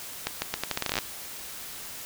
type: accelerating click train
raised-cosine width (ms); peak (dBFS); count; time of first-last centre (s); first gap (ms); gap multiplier
0.2; -9; 15; 0.27-0.987; 150; 0.8
effects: white hiss -40 dBFS RMS until 2.05 s